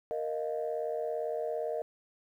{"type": "chord", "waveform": "sine", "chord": "Bb suspended fourth", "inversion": "none", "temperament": "just", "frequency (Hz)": [466.2, 621.6, 699.2], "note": ["Bb4", "Eb5", "F5"], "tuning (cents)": [0, -2, 2], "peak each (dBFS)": [-34, -34, -39], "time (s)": [0.11, 1.82], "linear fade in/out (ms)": 0, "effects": ["tanh soft clip ceiling -23 dBFS", "11-bit"]}